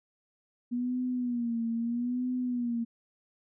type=tone with vibrato; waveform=sine; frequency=240.4 Hz; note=B3; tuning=46 cents flat; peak=-28 dBFS; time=0.71-2.85 s; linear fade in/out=20 ms; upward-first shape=sine; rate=0.78 Hz; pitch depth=81 cents each way; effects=none